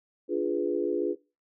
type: chord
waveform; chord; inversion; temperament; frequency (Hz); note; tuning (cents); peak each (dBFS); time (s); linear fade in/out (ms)
sine; D diminished seventh; none; equal; 293.7 / 349.2 / 415.3 / 493.9; D4 / F4 / Ab4 / Cb5; 0 / 0 / 0 / 0; -32 / -29 / -30 / -33; 0.28-1.16; 50
effects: noise-tail reverb RT60 0.3 s tail -21 dB re dry